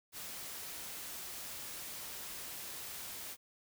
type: noise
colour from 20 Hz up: white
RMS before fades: -45 dBFS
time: 0.12-3.37 s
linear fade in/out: 50 ms
effects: none